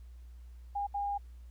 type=tone bursts at uneven times; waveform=sine; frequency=810 Hz; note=G#5; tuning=43 cents flat; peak=-31 dBFS; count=2; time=0.75-0.87 / 0.94-1.18 s; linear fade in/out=10 ms; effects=added 60 Hz sine -47 dBFS peak until 1.5 s + pink hiss -71 dBFS RMS until 1.5 s